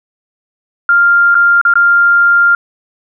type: tone with dropouts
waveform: sine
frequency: 1396.9 Hz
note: F6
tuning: in tune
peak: -5 dBFS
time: 0.89-2.55 s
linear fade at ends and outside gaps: 2 ms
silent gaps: 1.345-1.351 / 1.614-1.651 / 1.738-1.755 s
effects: none